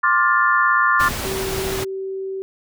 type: chord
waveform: sine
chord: D minor seventh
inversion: third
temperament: just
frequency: 1057.2 / 1174.7 / 1409.6 / 1762 Hz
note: C6 / D6 / F6 / A6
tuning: +18 / 0 / +16 / +2 cents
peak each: -19 dBFS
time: 0.03-1.09 s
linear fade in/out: 10 ms
type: noise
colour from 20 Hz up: pink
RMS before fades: -26 dBFS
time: 0.99-1.85 s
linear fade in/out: 20 ms
type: tone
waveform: sine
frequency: 384.5 Hz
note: G4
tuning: 33 cents flat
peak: -24 dBFS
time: 1.25-2.42 s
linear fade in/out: 0 ms
effects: none